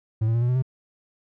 triangle tone with pitch steps, 110 / 113.75 / 117.62 / 121.63 / 125.77 / 130.06 Hz, A2 / A#2 / A#2 / B2 / B2 / C3, 0 / -42 / +16 / -26 / +32 / -10 cents, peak -17 dBFS, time 0.21-0.624 s, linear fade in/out 10 ms, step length 69 ms, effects none

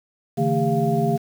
sine tone cluster, 140.3 / 159.7 / 224.6 / 402.8 / 696 Hz, C#3 / D#3 / A3 / G4 / F5, +21 / +45 / +36 / +47 / -6 cents, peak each -24 dBFS, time 0.37-1.18 s, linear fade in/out 20 ms, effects 7-bit

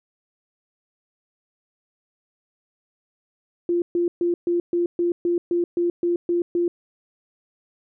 sine tone bursts, 346.8 Hz, F4, 12 cents flat, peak -18 dBFS, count 12, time 3.69-6.68 s, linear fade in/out 2 ms, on 130 ms, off 130 ms, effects none

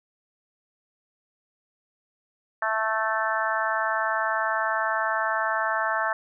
harmonic tone, 220 Hz, A3, in tune, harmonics 3 / 4 / 5 / 6 / 7 / 8, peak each -30 / -30 / -30 / -30 / -30 / -30 dBFS, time 2.62-6.13 s, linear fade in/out 2 ms, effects none

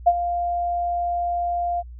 sine tone with ADSR envelope, 698.5 Hz, F5, in tune, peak -9 dBFS, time 0.06-1.83 s, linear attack 16 ms, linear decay 48 ms, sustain -12 dB, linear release 37 ms, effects added 60 Hz sine -36 dBFS peak until 1.99 s

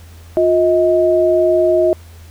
sine tone pair together, 355.5 / 634 Hz, F4 / D#5, +31 / +32 cents, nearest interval minor seventh, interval 1001 cents, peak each -13 / -12 dBFS, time 0.37-1.93 s, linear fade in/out 0 ms, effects added 83 Hz sine -36 dBFS peak until 2.3 s + pink hiss -46 dBFS RMS until 2.3 s

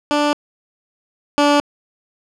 15% pulse tone pair in turn, 293.7 / 290.2 Hz, D4 / D4, 0 / -21 cents, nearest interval unison, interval 21 cents, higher first, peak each -8 / -5 dBFS, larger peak second, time 0.11-0.33 / 1.38-1.6 s, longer neither, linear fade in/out 0 ms, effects low-pass 6000 Hz 12 dB/octave

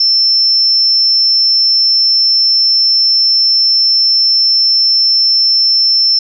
sine tone, 5340 Hz, E8, 22 cents sharp, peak -7 dBFS, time 0-6.19 s, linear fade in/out 5 ms, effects none

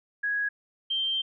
sine tone pair in turn, 1661.2 / 3147 Hz, G#6 / G7, 0 / +6 cents, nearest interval major seventh, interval 1106 cents, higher second, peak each -25 dBFS, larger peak neither, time 0.23-0.49 / 0.9-1.22 s, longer second, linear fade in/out 10 ms, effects none

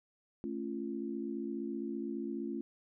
sine chord, A augmented, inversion none, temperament just, 220 / 275 / 343.8 Hz, A3 / C#4 / E#4, 0 / -14 / -27 cents, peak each -40 / -40 / -40 dBFS, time 0.44-2.61 s, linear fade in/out 0 ms, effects none

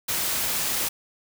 white noise, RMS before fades -26 dBFS, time 0.08-0.89 s, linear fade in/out 10 ms, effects none

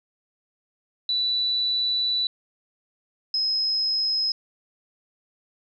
sine tone pair in turn, 3962 / 5121 Hz, B7 / D#8, +5 / +49 cents, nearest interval major third, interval 444 cents, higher second, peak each -21 dBFS, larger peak neither, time 1.09-2.27 / 3.34-4.32 s, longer first, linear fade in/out 2 ms, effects none

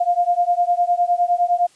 sine beating tone pair, 698.5 / 708.3 Hz, F5 / F5, 0 / +24 cents, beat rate 9.8 Hz, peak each -18 dBFS, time 0-1.67 s, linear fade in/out 10 ms, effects white hiss -54 dBFS RMS until 1.75 s + resampled to 22050 Hz

